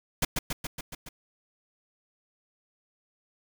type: noise with echo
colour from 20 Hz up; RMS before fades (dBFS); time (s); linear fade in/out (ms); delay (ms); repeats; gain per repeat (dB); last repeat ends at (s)
pink; -25; 0.22-0.25; 5; 140; 6; -3; 1.09
effects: none